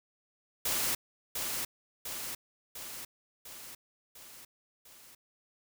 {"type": "noise with echo", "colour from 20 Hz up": "white", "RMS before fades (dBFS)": -31, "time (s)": [0.65, 0.95], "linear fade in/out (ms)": 5, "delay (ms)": 700, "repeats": 6, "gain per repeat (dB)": -4, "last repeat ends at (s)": 5.15, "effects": []}